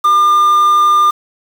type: tone with quantisation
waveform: triangle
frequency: 1202 Hz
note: D6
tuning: 40 cents sharp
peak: -5 dBFS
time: 0.04-1.11 s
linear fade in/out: 10 ms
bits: 5
effects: none